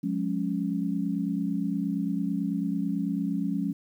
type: chord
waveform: sine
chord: Db major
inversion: first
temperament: equal with one note detuned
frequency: 178.8 / 207.7 / 277.2 Hz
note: F3 / Ab3 / Db4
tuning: +41 / 0 / 0 cents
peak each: -30 dBFS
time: 0.03-3.73 s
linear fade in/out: 10 ms
effects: 10-bit